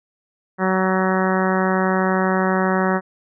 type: harmonic tone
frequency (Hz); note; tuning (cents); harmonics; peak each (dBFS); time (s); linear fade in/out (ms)
187.8; F#3; +26; 1 / 2 / 3 / 4 / 5 / 6 / 7 / 8 / 9 / 10; -20 / -23 / -25 / -26 / -27 / -28 / -28 / -29 / -30 / -30; 0.58-3.01; 50
effects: none